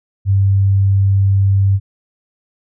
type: tone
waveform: sine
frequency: 98 Hz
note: G2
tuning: in tune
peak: -9 dBFS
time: 0.25-1.8 s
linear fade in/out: 50 ms
effects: none